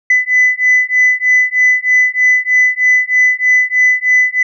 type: beating tone pair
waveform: sine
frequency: 2002 / 2005.2 Hz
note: B6 / B6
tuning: +23 / +26 cents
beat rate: 3.2 Hz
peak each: -10 dBFS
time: 0.1-4.43 s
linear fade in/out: 5 ms
effects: tanh soft clip ceiling -3 dBFS